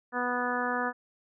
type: harmonic tone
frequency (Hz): 246.3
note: B3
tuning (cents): -5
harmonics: 1 / 2 / 3 / 4 / 5 / 6 / 7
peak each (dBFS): -35 / -35 / -35 / -35 / -35 / -35 / -35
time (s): 0.12-0.93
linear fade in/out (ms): 50
effects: none